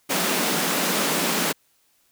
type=high-pass noise; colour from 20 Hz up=pink; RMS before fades=-23 dBFS; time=0.09-1.53 s; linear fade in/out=20 ms; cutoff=160 Hz; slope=96 dB/octave; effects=white hiss -64 dBFS RMS until 2.11 s